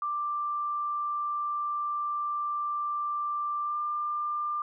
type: tone with pitch glide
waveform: sine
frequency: 1180 to 1193 Hz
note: D6 to D6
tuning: +8 to +27 cents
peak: -28 dBFS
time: 0.02-4.62 s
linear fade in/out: 2 ms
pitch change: +19 cents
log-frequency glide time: 3.63-3.77 s
effects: none